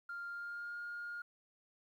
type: tone with pitch glide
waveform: sine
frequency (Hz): 1396.9 to 1419.7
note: F6 to F6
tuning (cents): 0 to +28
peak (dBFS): -40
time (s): 0.09-1.22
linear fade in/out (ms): 5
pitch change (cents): +28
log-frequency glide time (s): 0.28-0.77
effects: tanh soft clip ceiling -38 dBFS + 12-bit